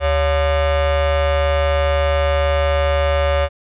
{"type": "ring-modulated tone", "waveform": "45% pulse", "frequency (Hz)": 319, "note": "D#4", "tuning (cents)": 43, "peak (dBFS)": -11, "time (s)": [0, 3.49], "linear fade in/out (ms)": 50, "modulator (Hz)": 246, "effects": ["resampled to 8000 Hz"]}